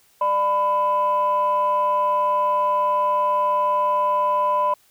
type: tone pair together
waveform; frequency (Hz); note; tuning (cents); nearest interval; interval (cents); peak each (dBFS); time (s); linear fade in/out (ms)
sine; 595 / 1000.7; D5 / B5; +22 / +23; major sixth; 901; -22 / -17; 0.21-4.74; 5
effects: tanh soft clip ceiling -12 dBFS + white hiss -58 dBFS RMS until 4.9 s